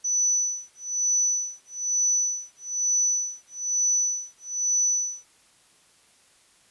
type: tone with tremolo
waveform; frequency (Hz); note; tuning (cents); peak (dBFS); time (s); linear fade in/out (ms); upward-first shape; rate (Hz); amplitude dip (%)
sine; 5970; F#8; +15; -19; 0.04-5.28; 10; sine; 1.1; 100
effects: white hiss -59 dBFS RMS until 6.7 s + resampled to 24000 Hz